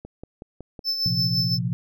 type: click train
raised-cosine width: 2 ms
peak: -24 dBFS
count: 5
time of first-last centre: 0.05-0.792 s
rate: 5.39 Hz
type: tone with tremolo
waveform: triangle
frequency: 5274 Hz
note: E8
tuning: in tune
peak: -19 dBFS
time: 0.84-1.59 s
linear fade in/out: 50 ms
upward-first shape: sine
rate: 5.9 Hz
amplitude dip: 55%
type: chord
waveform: sine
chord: Bb suspended second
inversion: none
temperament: equal with one note detuned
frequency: 115.87 / 130.81 / 174.61 Hz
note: Bb2 / C3 / F3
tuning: -10 / 0 / 0 cents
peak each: -27 dBFS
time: 1.06-1.73 s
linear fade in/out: 0 ms
effects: none